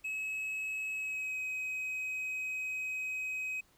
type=tone with pitch glide; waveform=triangle; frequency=2571 to 2530 Hz; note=E7 to D#7; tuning=-44 to +28 cents; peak=-33 dBFS; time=0.04-3.61 s; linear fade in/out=10 ms; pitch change=-28 cents; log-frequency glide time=0.94-1.38 s; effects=pink hiss -67 dBFS RMS until 3.77 s